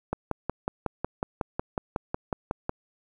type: click train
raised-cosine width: 1 ms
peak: -13 dBFS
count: 15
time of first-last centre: 0.13-2.694 s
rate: 5.46 Hz
effects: 9-bit